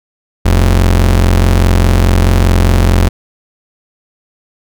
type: ring-modulated tone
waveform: 45% pulse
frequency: 66 Hz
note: C2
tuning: 16 cents sharp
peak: -3 dBFS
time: 0.45-3.09 s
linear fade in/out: 10 ms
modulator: 22.4 Hz
effects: none

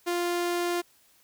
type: tone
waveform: sawtooth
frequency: 349.2 Hz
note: F4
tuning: in tune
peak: -22 dBFS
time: 0.06-0.82 s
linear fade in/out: 20 ms
effects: white hiss -62 dBFS RMS until 1.23 s

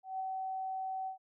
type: tone with ADSR envelope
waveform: sine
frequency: 760 Hz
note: F#5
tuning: 46 cents sharp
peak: -33 dBFS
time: 0.03-1.18 s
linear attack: 170 ms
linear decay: 9 ms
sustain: -2 dB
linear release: 110 ms
effects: none

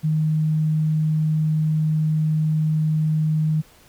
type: tone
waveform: sine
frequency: 155.56 Hz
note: D#3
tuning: in tune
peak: -17 dBFS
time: 0.03-3.62 s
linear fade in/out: 20 ms
effects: pink hiss -52 dBFS RMS until 3.88 s

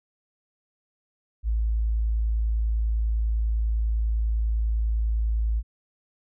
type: tone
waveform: sine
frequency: 55 Hz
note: A1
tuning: in tune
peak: -21 dBFS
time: 1.43-5.63 s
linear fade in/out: 50 ms
effects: none

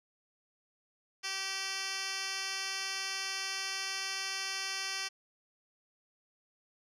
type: tone with band-pass filter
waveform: 10% pulse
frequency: 386.7 Hz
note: G4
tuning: 24 cents flat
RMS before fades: -37 dBFS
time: 1.23-5.09 s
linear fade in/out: 20 ms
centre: 4300 Hz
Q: 2.4
effects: resampled to 32000 Hz

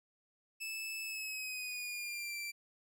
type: tone with pitch glide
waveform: sawtooth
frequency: 2621 to 2349 Hz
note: E7 to D7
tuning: -11 to 0 cents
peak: -36 dBFS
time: 0.6-2.52 s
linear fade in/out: 20 ms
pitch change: -189 cents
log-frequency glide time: 1.03-2.36 s
effects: none

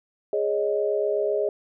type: chord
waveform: sine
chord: Ab suspended fourth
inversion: none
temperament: equal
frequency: 415.3 / 554.4 / 622.3 Hz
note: Ab4 / Db5 / Eb5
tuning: 0 / 0 / 0 cents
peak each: -24 / -28 / -26 dBFS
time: 0.33-1.49 s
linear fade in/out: 2 ms
effects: none

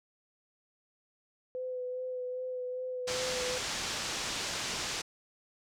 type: tone with vibrato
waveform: sine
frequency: 505 Hz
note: B4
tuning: 39 cents sharp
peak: -34 dBFS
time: 1.55-3.58 s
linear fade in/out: 0 ms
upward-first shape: sine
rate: 2.5 Hz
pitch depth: 18 cents each way
type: low-pass noise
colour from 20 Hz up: white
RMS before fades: -36 dBFS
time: 3.07-5.02 s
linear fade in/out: 10 ms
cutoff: 6800 Hz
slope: 24 dB/octave
effects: none

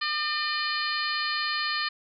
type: harmonic tone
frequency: 603 Hz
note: D5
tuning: 46 cents sharp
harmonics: 2 / 3 / 4 / 5 / 6 / 7 / 8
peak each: -32 / -31 / -36 / -36 / -40 / -32 / -36 dBFS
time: 0.01-1.89 s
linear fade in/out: 10 ms
effects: none

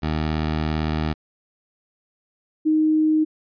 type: tone pair in turn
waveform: 15% pulse / sine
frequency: 77.78 / 311.1 Hz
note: D#2 / D#4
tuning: 0 / 0 cents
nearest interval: 2 octaves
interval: 2400 cents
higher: second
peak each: -15 dBFS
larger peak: neither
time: 0.02-1.14 / 2.65-3.25 s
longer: first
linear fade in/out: 20 ms
effects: resampled to 11025 Hz

